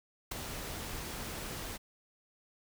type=noise with ADSR envelope; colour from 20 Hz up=pink; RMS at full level=-33 dBFS; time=0.31-1.78 s; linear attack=9 ms; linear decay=6 ms; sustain=-8 dB; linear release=24 ms; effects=none